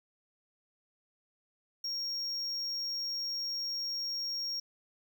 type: tone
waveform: triangle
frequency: 5570 Hz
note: F8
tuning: 5 cents flat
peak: -32 dBFS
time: 1.84-4.6 s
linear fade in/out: 5 ms
effects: 11-bit